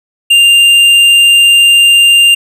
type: tone with tanh clipping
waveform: sine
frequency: 2794 Hz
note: F7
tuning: in tune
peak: -4 dBFS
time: 0.3-2.35 s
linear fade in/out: 10 ms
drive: 9 dB
effects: none